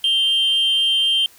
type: tone pair together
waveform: sine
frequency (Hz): 2823 / 3148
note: F7 / G7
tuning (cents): +18 / +7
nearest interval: major second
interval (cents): 189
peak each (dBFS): -24 / -13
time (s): 0.04-1.26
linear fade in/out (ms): 2
effects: tanh soft clip ceiling -12 dBFS + white hiss -49 dBFS RMS until 1.38 s